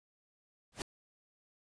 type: noise with exponential growth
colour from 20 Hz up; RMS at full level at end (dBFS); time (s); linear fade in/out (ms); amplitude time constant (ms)
pink; -33; 0.72-0.82; 2; 20
effects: resampled to 22050 Hz